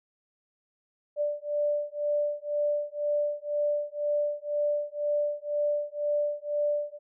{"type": "beating tone pair", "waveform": "sine", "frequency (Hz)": [587.3, 589.3], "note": ["D5", "D5"], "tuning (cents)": [0, 6], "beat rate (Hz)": 2, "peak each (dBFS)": -29, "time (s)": [1.16, 6.99], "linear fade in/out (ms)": 50, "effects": []}